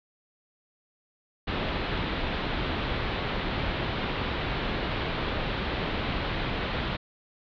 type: low-pass noise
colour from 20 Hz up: pink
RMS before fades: -30 dBFS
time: 1.47-6.97 s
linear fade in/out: 10 ms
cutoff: 4000 Hz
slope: 48 dB/octave
effects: none